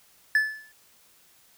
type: tone with exponential decay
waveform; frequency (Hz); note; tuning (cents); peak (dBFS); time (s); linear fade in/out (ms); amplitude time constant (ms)
triangle; 1737; A6; -23; -14; 0.35-0.72; 2; 79
effects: white hiss -59 dBFS RMS until 1.57 s